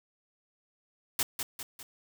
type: noise with echo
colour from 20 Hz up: white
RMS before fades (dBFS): -28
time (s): 1.19-1.23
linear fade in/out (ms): 2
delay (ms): 200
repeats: 3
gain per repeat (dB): -6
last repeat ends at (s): 1.83
effects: none